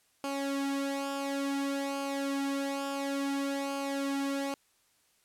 sawtooth tone with flanger, 277.2 Hz, C#4, in tune, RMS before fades -33 dBFS, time 0.24-4.54 s, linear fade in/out 0 ms, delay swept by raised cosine 0.53 to 3.13 ms, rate 0.57 Hz, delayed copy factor -0.7, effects white hiss -69 dBFS RMS until 5.24 s + low-pass 12000 Hz 12 dB/octave

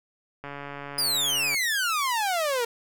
click train, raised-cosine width 0.5 ms, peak -22 dBFS, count 158, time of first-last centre 0.44-1.546 s, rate 142 Hz
sawtooth exponential sweep, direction down, 5020 to 457.1 Hz, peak -20 dBFS, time 0.98-2.65 s, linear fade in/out 5 ms
effects none

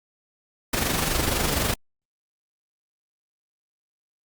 pink noise with amplitude modulation, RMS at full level -22 dBFS, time 0.73-1.74 s, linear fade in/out 5 ms, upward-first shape sine, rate 24 Hz, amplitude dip 50%, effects Opus 48 kbps

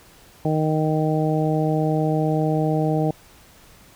harmonic tone, 155.56 Hz, D#3, in tune, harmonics 1 / 2 / 3 / 4 / 5, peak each -21 / -24 / -26 / -27 / -28 dBFS, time 0.45-3.11 s, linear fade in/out 2 ms, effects pink hiss -50 dBFS RMS until 3.95 s

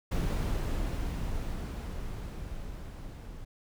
brown noise with level ramp, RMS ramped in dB -28 to -44 dBFS, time 0.11-3.45 s, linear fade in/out 10 ms, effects none

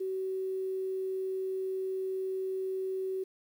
sine tone with quantisation, 379 Hz, F#4, 42 cents sharp, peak -31 dBFS, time 0-3.24 s, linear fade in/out 10 ms, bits 10, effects none

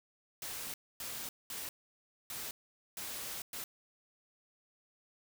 white noise bursts at uneven times, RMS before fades -42 dBFS, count 6, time 0.42-0.74 / 1-1.29 / 1.5-1.69 / 2.3-2.51 / 2.97-3.42 / 3.53-3.64 s, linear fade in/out 2 ms, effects none

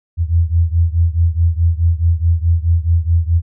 sine beating tone pair, 82.3 / 87 Hz, E2 / F2, -2 / -6 cents, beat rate 4.7 Hz, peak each -13 / -15 dBFS, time 0.17-3.42 s, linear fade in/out 50 ms, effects none

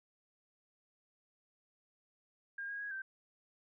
sine tone with pitch steps, 1612 / 1637 / 1654 / 1561 Hz, G6 / G#6 / G#6 / G6, +48 / -25 / -8 / -8 cents, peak -39 dBFS, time 2.58-3.02 s, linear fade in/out 5 ms, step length 110 ms, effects none

